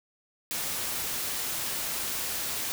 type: noise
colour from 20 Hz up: white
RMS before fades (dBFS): -32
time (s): 0.51-2.72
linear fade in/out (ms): 0
effects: none